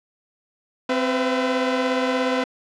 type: tone cluster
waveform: sawtooth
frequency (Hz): 260 / 503 / 676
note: C4 / B4 / E5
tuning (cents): -11 / +32 / +43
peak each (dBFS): -19 / -19 / -25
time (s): 0.89-2.44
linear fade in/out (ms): 5
effects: low-pass 4000 Hz 12 dB/octave